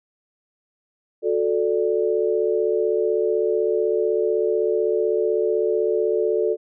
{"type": "chord", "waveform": "sine", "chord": "D major", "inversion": "first", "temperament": "equal with one note detuned", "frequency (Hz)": [364.1, 440, 587.3], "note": ["F#4", "A4", "D5"], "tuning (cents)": [-28, 0, 0], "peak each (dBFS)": [-23, -20, -26], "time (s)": [1.22, 6.57], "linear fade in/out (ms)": 50, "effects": []}